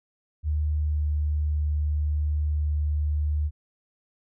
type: tone with pitch glide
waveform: sine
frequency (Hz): 75.7 to 74.92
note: D#2 to D2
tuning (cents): -47 to +35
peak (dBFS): -22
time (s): 0.43-3.51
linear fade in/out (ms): 50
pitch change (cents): -18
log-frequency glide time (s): 0.74-1.09
effects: none